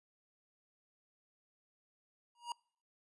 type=tone with exponential growth; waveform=square; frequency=951 Hz; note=A#5; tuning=34 cents sharp; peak=-35 dBFS; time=2.35-2.52 s; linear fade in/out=2 ms; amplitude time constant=35 ms; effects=noise-tail reverb RT60 0.5 s tail -26 dB re dry + resampled to 24000 Hz